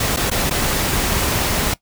pink noise with dropouts, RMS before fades -19 dBFS, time 0-1.74 s, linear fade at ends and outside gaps 5 ms, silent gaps 0.163-0.17 / 0.301-0.313 / 0.498-0.508 s, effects noise-tail reverb RT60 0.1 s tail -19 dB re dry

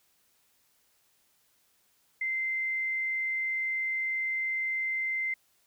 sine tone, 2079 Hz, C7, 12 cents flat, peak -28 dBFS, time 2.21-5.34 s, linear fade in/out 5 ms, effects white hiss -69 dBFS RMS until 5.66 s

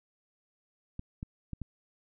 clicks, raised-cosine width 5 ms, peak -25 dBFS, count 4, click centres 0.994 / 1.229 / 1.533 / 1.617 s, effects none

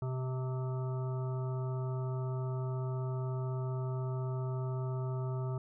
harmonic tone with a mistuned harmonic, 129.6 Hz, C3, 16 cents flat, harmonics 1 / 3 / 5 / 7 / 9 / 10, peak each -33 / -43 / -47 / -50 / -52 / -53 dBFS, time 0.02-5.58 s, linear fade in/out 2 ms, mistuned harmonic 1, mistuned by -20 cents, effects none

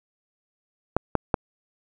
clicks, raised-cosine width 1 ms, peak -5 dBFS, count 3, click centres 0.966 / 1.153 / 1.342 s, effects none

